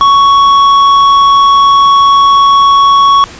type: tone with tanh clipping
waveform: sine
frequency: 1114 Hz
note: C#6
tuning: 8 cents sharp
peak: -4 dBFS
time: 0.01-3.24 s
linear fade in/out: 0 ms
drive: 9 dB
effects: pink hiss -30 dBFS RMS until 3.39 s + resampled to 16000 Hz